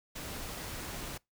pink noise, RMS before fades -41 dBFS, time 0.15-1.18 s, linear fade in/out 10 ms, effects noise-tail reverb RT60 0.2 s tail -25 dB re dry

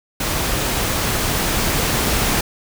pink noise with level ramp, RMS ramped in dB -21 to -18 dBFS, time 0.2-2.41 s, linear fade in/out 5 ms, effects none

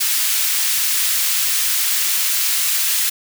white high-pass noise, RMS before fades -18 dBFS, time 0-3.1 s, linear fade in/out 10 ms, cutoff 1800 Hz, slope 12 dB/octave, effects none

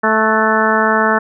harmonic tone with a mistuned harmonic, 219.4 Hz, A3, 5 cents flat, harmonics 1 / 2 / 3 / 4 / 5 / 6 / 7 / 8, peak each -19 / -19 / -19 / -19 / -19 / -19 / -19 / -19 dBFS, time 0.03-1.19 s, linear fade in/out 10 ms, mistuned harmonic 7, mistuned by -40 cents, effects none

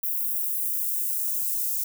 violet noise with high-pass filter sweep, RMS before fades -27 dBFS, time 0.03-1.84 s, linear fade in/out 5 ms, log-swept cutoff 12000 to 6200 Hz, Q 0.92, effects none

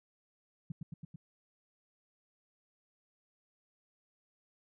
sine tone with echo, 158.4 Hz, D#3, 31 cents sharp, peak -35 dBFS, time 0.7-0.72 s, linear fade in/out 5 ms, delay 110 ms, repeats 4, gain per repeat -2 dB, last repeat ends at 1.16 s, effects none

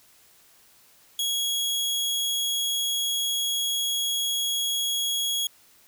sawtooth tone, 3322 Hz, G#7, in tune, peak -21 dBFS, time 1.19-5.47 s, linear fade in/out 2 ms, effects white hiss -57 dBFS RMS until 5.87 s

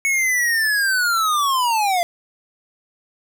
square linear sweep, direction down, 2217 to 678 Hz, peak -17 dBFS, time 0.05-2.03 s, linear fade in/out 0 ms, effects none

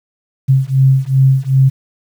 sine beating tone pair, 132.3 / 134.9 Hz, C3 / C#3, +20 / -47 cents, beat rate 2.6 Hz, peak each -11 dBFS, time 0.48-1.7 s, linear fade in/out 20 ms, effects 7-bit

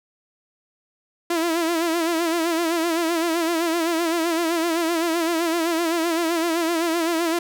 sawtooth tone with vibrato, 333.5 Hz, E4, 20 cents sharp, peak -16 dBFS, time 1.3-7.39 s, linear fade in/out 5 ms, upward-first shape sine, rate 7.8 Hz, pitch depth 75 cents each way, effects none

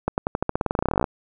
accelerating click train, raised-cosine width 1 ms, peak -7 dBFS, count 23, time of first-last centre 0.08-1.042 s, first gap 99 ms, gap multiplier 0.91, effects none

